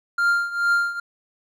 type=tone with tremolo; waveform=triangle; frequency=1396.9 Hz; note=F6; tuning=in tune; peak=-13 dBFS; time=0.18-1 s; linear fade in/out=5 ms; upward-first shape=triangle; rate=2.3 Hz; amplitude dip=85%; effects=none